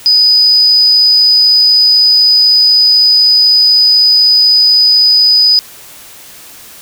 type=tone; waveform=sine; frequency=4978 Hz; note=D#8; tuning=in tune; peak=-4 dBFS; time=0.06-5.59 s; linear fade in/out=0 ms; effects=white hiss -34 dBFS RMS until 6.81 s